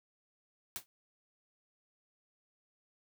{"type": "noise with exponential decay", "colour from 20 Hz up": "white", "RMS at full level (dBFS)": -36, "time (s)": [0.76, 0.86], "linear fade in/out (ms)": 0, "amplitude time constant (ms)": 20, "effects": []}